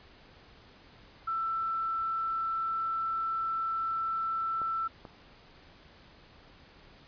sine tone, 1332 Hz, E6, 18 cents sharp, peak -29 dBFS, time 1.27-4.88 s, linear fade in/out 10 ms
clicks, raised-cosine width 1 ms, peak -30 dBFS, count 2, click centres 4.617 / 5.052 s
effects pink hiss -56 dBFS RMS until 7.07 s + resampled to 11025 Hz

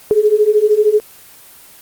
sine beating tone pair, 415.3 / 428.3 Hz, G#4 / A4, 0 / -47 cents, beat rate 13 Hz, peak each -13 / -11 dBFS, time 0.11-1 s, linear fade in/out 0 ms, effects white hiss -41 dBFS RMS until 1.81 s + Opus 24 kbps

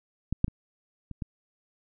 clicks, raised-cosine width 5 ms, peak -15 / -9 / -23 / -26 / -20 dBFS, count 5, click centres 0.326 / 0.444 / 0.481 / 1.113 / 1.222 s, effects none

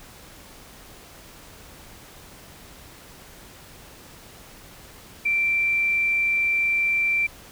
sine tone, 2349 Hz, D7, in tune, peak -19 dBFS, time 5.25-7.27 s, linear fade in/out 10 ms, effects pink hiss -46 dBFS RMS until 7.51 s

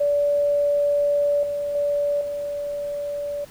sine tone with level steps, 578 Hz, D5, 28 cents flat, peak -17 / -23 / -19 / -25 dBFS, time 0-3.45 s, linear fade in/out 10 ms, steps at 1.43 / 1.75 / 2.21 s, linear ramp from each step 2 ms, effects pink hiss -48 dBFS RMS until 3.5 s

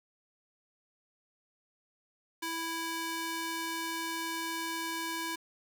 square tone with high-pass filter, 329.6 Hz, E4, in tune, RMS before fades -36 dBFS, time 2.42-5.36 s, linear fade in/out 10 ms, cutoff 700 Hz, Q 0.59, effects 9-bit

